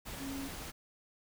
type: tone in noise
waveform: sine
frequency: 272.8 Hz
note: C#4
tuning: 28 cents flat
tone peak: -39 dBFS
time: 0.19-0.49 s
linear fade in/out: 20 ms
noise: pink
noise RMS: -44 dBFS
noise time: 0.05-0.72 s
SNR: +2 dB
effects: none